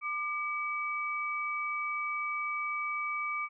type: tone pair together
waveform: sine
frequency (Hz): 1196 / 2284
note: D6 / D7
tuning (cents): +31 / -49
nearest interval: major seventh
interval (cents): 1120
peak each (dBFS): -34 / -34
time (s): 0.01-3.49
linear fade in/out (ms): 50
effects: none